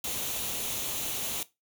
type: noise with comb filter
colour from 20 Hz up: white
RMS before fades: -33 dBFS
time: 0.04-1.43 s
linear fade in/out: 2 ms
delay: 0.3 ms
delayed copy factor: +0.5
effects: noise-tail reverb RT60 0.2 s tail -17 dB re dry